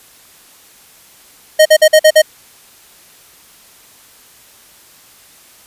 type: tone bursts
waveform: square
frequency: 622.3 Hz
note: D#5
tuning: in tune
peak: -4 dBFS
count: 6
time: 1.59-2.22 s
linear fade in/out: 10 ms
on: 65 ms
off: 48 ms
effects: white hiss -44 dBFS RMS until 5.66 s + resampled to 32000 Hz